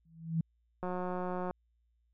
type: tone with exponential growth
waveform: sine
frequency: 163.4 Hz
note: E3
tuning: 15 cents flat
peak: -25 dBFS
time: 0.05-0.41 s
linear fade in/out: 5 ms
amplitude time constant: 78 ms
type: click train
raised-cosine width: 1 ms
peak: -24 dBFS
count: 124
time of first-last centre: 0.83-1.51 s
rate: 181 Hz
effects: added 58 Hz sine -70 dBFS peak until 2.13 s